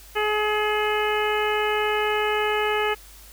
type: harmonic tone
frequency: 423.4 Hz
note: G#4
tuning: 33 cents sharp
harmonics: 1 / 2 / 3 / 4 / 5 / 6 / 7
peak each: -24 / -27 / -29 / -30 / -31 / -32 / -32 dBFS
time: 0.15-2.95 s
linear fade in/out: 20 ms
effects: added 50 Hz sine -47 dBFS peak until 3.32 s + white hiss -48 dBFS RMS until 3.32 s